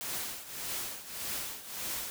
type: noise with tremolo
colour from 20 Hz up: white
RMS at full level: -35 dBFS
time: 0.01-2.1 s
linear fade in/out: 0 ms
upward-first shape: triangle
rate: 1.7 Hz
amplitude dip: 80%
effects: none